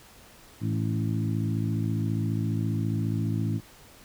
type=harmonic tone with a mistuned harmonic; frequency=54.7 Hz; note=A1; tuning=9 cents flat; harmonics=2 / 3 / 4 / 5 / 6; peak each=-27 / -31 / -33 / -35 / -37 dBFS; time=0.6-3.61 s; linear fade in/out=50 ms; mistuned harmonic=5; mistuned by=+25 cents; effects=pink hiss -52 dBFS RMS until 4.04 s